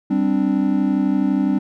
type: chord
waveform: triangle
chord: G suspended fourth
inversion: none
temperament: equal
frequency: 196 / 261.6 / 293.7 Hz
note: G3 / C4 / D4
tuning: 0 / 0 / 0 cents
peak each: -18 dBFS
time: 0.1-1.59 s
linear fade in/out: 10 ms
effects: none